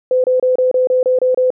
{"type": "tone bursts", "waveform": "sine", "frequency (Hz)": 509, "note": "C5", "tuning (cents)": -48, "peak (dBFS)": -10, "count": 9, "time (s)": [0.11, 1.504], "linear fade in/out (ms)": 2, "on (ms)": 130, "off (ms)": 28, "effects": []}